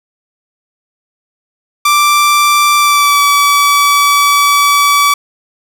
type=tone with pitch glide; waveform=sawtooth; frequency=1174.7 to 1147.2 Hz; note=D6 to D6; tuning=0 to -41 cents; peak=-3 dBFS; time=1.85-5.14 s; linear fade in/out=5 ms; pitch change=-41 cents; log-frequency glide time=2.78-3.22 s; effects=none